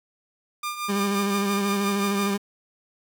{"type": "tone with tremolo", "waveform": "sawtooth", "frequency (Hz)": 1200, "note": "D6", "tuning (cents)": 37, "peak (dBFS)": -22, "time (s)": [0.63, 2.34], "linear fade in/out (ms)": 5, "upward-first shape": "triangle", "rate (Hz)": 5.8, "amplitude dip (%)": 70}
{"type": "tone with vibrato", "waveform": "30% pulse", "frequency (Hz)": 200, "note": "G3", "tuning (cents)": 35, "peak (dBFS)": -20, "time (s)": [0.88, 2.38], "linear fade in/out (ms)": 20, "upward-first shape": "square", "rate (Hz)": 13, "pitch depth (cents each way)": 23}
{"effects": ["8-bit"]}